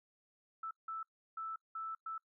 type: tone bursts at uneven times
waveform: sine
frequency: 1318.5 Hz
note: E6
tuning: in tune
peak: -39 dBFS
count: 5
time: 0.63-0.71 / 0.88-1.03 / 1.37-1.56 / 1.75-1.95 / 2.06-2.18 s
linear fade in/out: 5 ms
effects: noise-tail reverb RT60 0.1 s tail -24 dB re dry